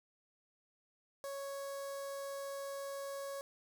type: tone with notch filter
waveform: sawtooth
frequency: 554.4 Hz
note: C#5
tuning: in tune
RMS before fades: -43 dBFS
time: 1.24-3.41 s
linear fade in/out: 0 ms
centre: 2600 Hz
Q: 0.74
effects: none